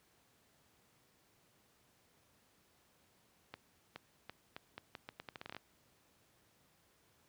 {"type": "accelerating click train", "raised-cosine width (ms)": 0.3, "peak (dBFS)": -29, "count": 16, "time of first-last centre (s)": [3.54, 5.566], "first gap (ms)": 420, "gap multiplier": 0.8, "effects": ["pink hiss -71 dBFS RMS until 7.28 s", "high-pass 80 Hz 12 dB/octave"]}